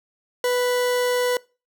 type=tone; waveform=40% pulse; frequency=493.9 Hz; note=B4; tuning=in tune; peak=-18 dBFS; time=0.44-1.37 s; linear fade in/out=2 ms; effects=noise-tail reverb RT60 0.3 s tail -22 dB re dry